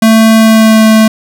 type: tone with pitch glide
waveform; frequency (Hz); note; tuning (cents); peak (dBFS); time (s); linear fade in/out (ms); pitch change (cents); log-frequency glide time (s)
square; 222.4 to 219.5; A3 to A3; +19 to -4; -3; 0.02-1.08; 5; -23; 0.36-0.84
effects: none